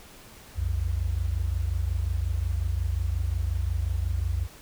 sine tone pair together, 61.74 / 87.31 Hz, B1 / F2, 0 / 0 cents, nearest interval tritone, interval 600 cents, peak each -27 dBFS, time 0.55-4.48 s, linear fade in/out 50 ms, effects pink hiss -49 dBFS RMS until 4.61 s

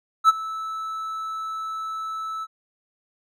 triangle tone with ADSR envelope, 1310 Hz, E6, 11 cents flat, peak -7 dBFS, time 0.24-2.47 s, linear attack 48 ms, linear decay 26 ms, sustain -19 dB, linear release 42 ms, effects none

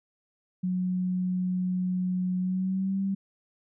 sine tone with pitch glide, 182.8 to 194.79 Hz, F#3 to G3, -21 to -11 cents, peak -25 dBFS, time 0.63-3.15 s, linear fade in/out 10 ms, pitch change +110 cents, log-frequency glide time 2.39-3.01 s, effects none

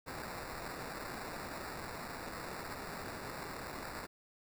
blue noise with sample-and-hold, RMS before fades -44 dBFS, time 0.06-4.07 s, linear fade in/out 20 ms, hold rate 3150 Hz, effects none

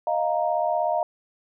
sine chord, Eb suspended second, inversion none, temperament equal, 622.3 / 698.5 / 932.3 Hz, Eb5 / F5 / Bb5, 0 / 0 / 0 cents, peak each -25 / -24 / -28 dBFS, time 0.07-1.03 s, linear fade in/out 2 ms, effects none

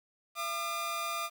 sawtooth tone pair together, 676 / 1205.3 Hz, E5 / D6, +43 / +45 cents, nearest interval minor seventh, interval 1002 cents, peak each -36 / -30 dBFS, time 0.35-1.3 s, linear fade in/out 50 ms, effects 10-bit

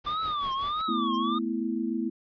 pink noise with tremolo, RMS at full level -42 dBFS, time 0.04-0.82 s, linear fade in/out 10 ms, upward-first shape sine, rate 5.3 Hz, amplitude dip 75%
square tone with vibrato, 1174.7 Hz, D6, in tune, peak -28 dBFS, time 0.06-1.39 s, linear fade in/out 10 ms, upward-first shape triangle, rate 1.6 Hz, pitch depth 190 cents each way
sine chord, A suspended second, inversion none, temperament equal, 220 / 246.9 / 329.6 Hz, A3 / B3 / E4, 0 / 0 / 0 cents, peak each -31 dBFS, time 0.88-2.1 s, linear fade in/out 10 ms
effects resampled to 11025 Hz

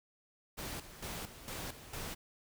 pink noise with tremolo, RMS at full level -42 dBFS, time 0.57-2.15 s, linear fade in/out 20 ms, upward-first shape square, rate 2.2 Hz, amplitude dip 70%, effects none

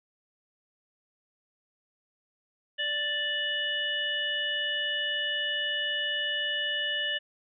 harmonic tone, 587.3 Hz, D5, in tune, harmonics 1 / 3 / 5 / 6, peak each -40 / -31 / -30 / -40 dBFS, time 2.78-7.19 s, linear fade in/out 20 ms, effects none

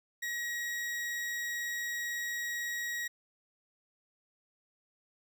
40% pulse tone, 1902 Hz, A#6, 34 cents sharp, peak -33 dBFS, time 0.22-3.08 s, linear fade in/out 10 ms, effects none

